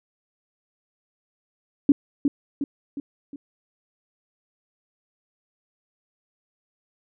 sine tone with echo, 282.2 Hz, C#4, 31 cents sharp, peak -10 dBFS, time 1.89-1.92 s, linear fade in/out 2 ms, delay 360 ms, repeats 4, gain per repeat -6 dB, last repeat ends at 3.36 s, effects none

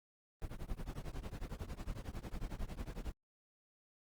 brown noise with tremolo, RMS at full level -39 dBFS, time 0.42-3.12 s, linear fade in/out 0 ms, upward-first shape triangle, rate 11 Hz, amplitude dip 100%, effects Opus 24 kbps

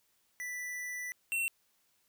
square tone pair in turn, 1977 / 2714 Hz, B6 / E7, +1 / +50 cents, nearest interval perfect fourth, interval 549 cents, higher second, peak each -38 / -31 dBFS, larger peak second, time 0.4-1.12 / 1.32-1.48 s, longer first, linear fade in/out 0 ms, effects white hiss -73 dBFS RMS until 2.08 s

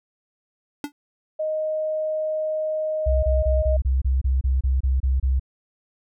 square tone with exponential decay, 290.5 Hz, D4, 19 cents flat, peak -23 dBFS, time 0.84-0.92 s, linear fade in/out 1 ms, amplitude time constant 17 ms
sine tone, 622.3 Hz, D#5, in tune, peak -22 dBFS, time 1.39-3.77 s, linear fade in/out 10 ms
sine tone bursts, 65.5 Hz, C2, 2 cents sharp, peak -17 dBFS, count 12, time 3.06-5.397 s, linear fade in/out 10 ms, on 170 ms, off 27 ms
effects none

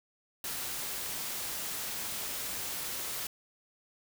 white noise, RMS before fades -37 dBFS, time 0.44-3.27 s, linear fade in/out 2 ms, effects none

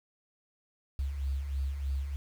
sine beating tone pair, 66 / 69.2 Hz, C2 / C#2, +16 / -2 cents, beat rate 3.2 Hz, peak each -38 / -30 dBFS, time 0.99-2.16 s, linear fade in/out 0 ms, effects tanh soft clip ceiling -24 dBFS + 9-bit

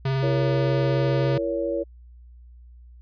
square tone with vibrato, 134.3 Hz, C3, 46 cents sharp, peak -22 dBFS, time 0.05-1.38 s, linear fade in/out 5 ms, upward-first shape triangle, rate 20 Hz, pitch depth 30 cents each way
sine chord, A# diminished, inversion second, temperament just, 335.6 / 466.2 / 559.4 Hz, E4 / A#4 / C#5, +31 / 0 / +16 cents, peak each -28 / -29 / -26 dBFS, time 0.22-1.84 s, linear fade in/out 20 ms
effects added 60 Hz sine -44 dBFS peak until 3.01 s + resampled to 11025 Hz

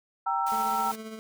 sine chord, E diminished, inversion first, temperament equal with one note detuned, 784 / 932.3 / 1330.8 Hz, G5 / Bb5 / E6, 0 / 0 / +16 cents, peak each -29 dBFS, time 0.26-0.92 s, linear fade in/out 10 ms
white noise, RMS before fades -41 dBFS, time 0.46-0.96 s, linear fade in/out 10 ms
25% pulse tone with tremolo, 220 Hz, A3, in tune, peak -32 dBFS, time 0.52-1.19 s, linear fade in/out 0 ms, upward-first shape triangle, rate 15 Hz, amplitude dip 50%
effects none

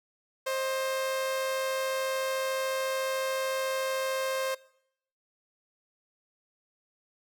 sawtooth tone pair together, 528.5 / 622.3 Hz, C5 / D#5, +17 / 0 cents, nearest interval minor third, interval 283 cents, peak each -25 / -37 dBFS, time 0.46-4.55 s, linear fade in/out 10 ms, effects noise-tail reverb RT60 0.7 s tail -21 dB re dry

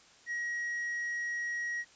triangle tone, 1900 Hz, A#6, 33 cents sharp, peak -31 dBFS, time 0.26-1.85 s, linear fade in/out 50 ms, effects white hiss -59 dBFS RMS until 1.95 s + resampled to 16000 Hz

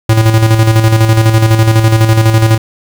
square tone with tremolo, 111.2 Hz, A2, 19 cents sharp, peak -4 dBFS, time 0.09-2.58 s, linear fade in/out 5 ms, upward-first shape square, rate 12 Hz, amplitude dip 50%, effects 7-bit

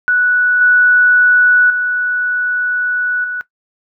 sine tone with level steps, 1476 Hz, F#6, 5 cents flat, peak -9 / -6 / -13 / -18 dBFS, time 0.08-3.41 s, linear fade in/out 0 ms, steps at 0.61 / 1.7 / 3.24 s, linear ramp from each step 2 ms, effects noise-tail reverb RT60 0.1 s tail -17 dB re dry

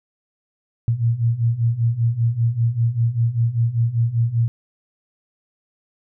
sine beating tone pair, 113.7 / 118.8 Hz, A#2 / A#2, -43 / +33 cents, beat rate 5.1 Hz, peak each -21 / -18 dBFS, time 0.88-4.48 s, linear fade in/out 0 ms, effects none

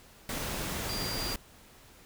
sine tone in noise, 4755 Hz, D8, 21 cents sharp, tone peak -36 dBFS, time 0.89-1.34 s, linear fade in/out 2 ms, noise pink, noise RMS -35 dBFS, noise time 0.29-1.36 s, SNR -4 dB, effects pink hiss -56 dBFS RMS until 2.05 s

